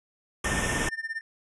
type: band-stop noise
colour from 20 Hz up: pink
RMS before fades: -28 dBFS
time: 0.44-0.89 s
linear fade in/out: 5 ms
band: 3500 to 5400 Hz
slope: 96 dB/octave
type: tone with tremolo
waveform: triangle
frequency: 1800 Hz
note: A6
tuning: 39 cents sharp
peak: -26 dBFS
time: 0.45-1.21 s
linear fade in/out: 2 ms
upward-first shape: sine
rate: 17 Hz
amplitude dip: 90%
effects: resampled to 24000 Hz